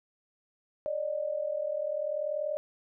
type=tone pair together; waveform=sine; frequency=568 / 608.4 Hz; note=C#5 / D#5; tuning=+42 / -39 cents; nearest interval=minor second; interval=119 cents; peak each=-34 / -31 dBFS; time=0.86-2.57 s; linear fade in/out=0 ms; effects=none